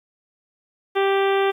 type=harmonic tone; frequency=392 Hz; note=G4; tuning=in tune; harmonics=1 / 2 / 3 / 4 / 5 / 6 / 7 / 8 / 9; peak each=-18 / -24 / -28 / -30 / -32 / -34 / -35 / -36 / -37 dBFS; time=0.95-1.52 s; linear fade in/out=20 ms; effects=9-bit